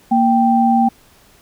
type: tone pair together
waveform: sine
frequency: 233.1 / 784.1 Hz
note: A#3 / G5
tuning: 0 / 0 cents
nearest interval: octave + major sixth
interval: 2100 cents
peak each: -13 dBFS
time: 0.11-0.89 s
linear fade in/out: 10 ms
effects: pink hiss -50 dBFS RMS until 1.41 s